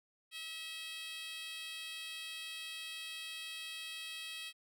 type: tone with high-pass filter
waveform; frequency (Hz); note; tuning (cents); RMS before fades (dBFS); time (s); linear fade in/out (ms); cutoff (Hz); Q
10% pulse; 646; E5; -35; -45; 0.31-4.53; 50; 2900; 1.7
effects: none